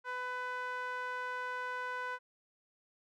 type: tone with band-pass filter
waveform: sawtooth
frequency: 500 Hz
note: B4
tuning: 21 cents sharp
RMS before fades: -39 dBFS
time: 0.04-2.19 s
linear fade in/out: 50 ms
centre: 1300 Hz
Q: 3.9
effects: none